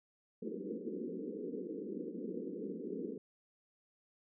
white band-pass noise, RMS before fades -42 dBFS, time 0.42-3.18 s, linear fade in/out 5 ms, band 180 to 480 Hz, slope 96 dB/octave, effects none

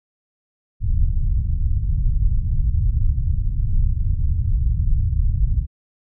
pink low-pass noise, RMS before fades -18 dBFS, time 0.8-5.67 s, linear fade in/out 50 ms, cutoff 110 Hz, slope 24 dB/octave, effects none

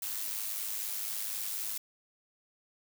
blue noise with amplitude modulation, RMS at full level -34 dBFS, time 0.02-1.78 s, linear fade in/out 5 ms, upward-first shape sine, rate 104 Hz, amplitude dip 50%, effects none

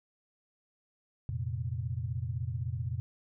sine chord, F suspended fourth, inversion none, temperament equal with one note detuned, 87.31 / 115 / 130.81 Hz, F2 / Bb2 / C3, 0 / -23 / 0 cents, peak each -37 / -35 / -37 dBFS, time 1.29-3 s, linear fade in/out 0 ms, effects none

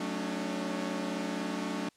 sawtooth chord, D major seventh, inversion first, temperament equal with one note detuned, 185 / 220 / 277.2 / 301.2 Hz, F#3 / A3 / C#4 / D4, 0 / 0 / 0 / +44 cents, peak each -34 dBFS, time 0-1.89 s, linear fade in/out 5 ms, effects white hiss -67 dBFS RMS until 1.96 s + low-pass 8000 Hz 12 dB/octave

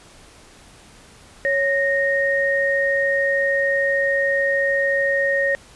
sine tone pair together, 553 / 1856.7 Hz, C#5 / A#6, -4 / -7 cents, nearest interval octave + major sixth, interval 2097 cents, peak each -20 / -19 dBFS, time 1.45-5.55 s, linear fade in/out 0 ms, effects pink hiss -47 dBFS RMS until 5.75 s + resampled to 24000 Hz

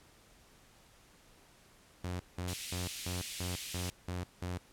sawtooth tone bursts, 89.8 Hz, F2, 49 cents sharp, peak -32 dBFS, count 8, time 2.04-4.58 s, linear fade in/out 5 ms, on 160 ms, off 180 ms
pink high-pass noise, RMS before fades -42 dBFS, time 2.48-3.9 s, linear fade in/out 0 ms, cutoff 2400 Hz, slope 24 dB/octave
effects pink hiss -62 dBFS RMS until 4.72 s + low-pass 12000 Hz 12 dB/octave

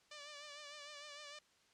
5% pulse tone with vibrato, 587.3 Hz, D5, in tune, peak -38 dBFS, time 0.11-1.39 s, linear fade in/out 5 ms, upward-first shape triangle, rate 6.6 Hz, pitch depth 55 cents each way, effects white hiss -71 dBFS RMS until 1.73 s + low-pass 6000 Hz 12 dB/octave

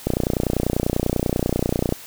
click train, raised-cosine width 2 ms, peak -6 dBFS, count 57, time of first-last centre 0.07-1.924 s, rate 30.2 Hz, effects white hiss -40 dBFS RMS until 2.06 s

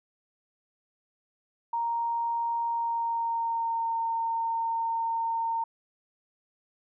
sine tone with pitch glide, 932 to 914.4 Hz, A#5 to A#5, -1 to -34 cents, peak -26 dBFS, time 1.73-5.64 s, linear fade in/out 5 ms, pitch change -33 cents, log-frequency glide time 2.67-3.95 s, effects none

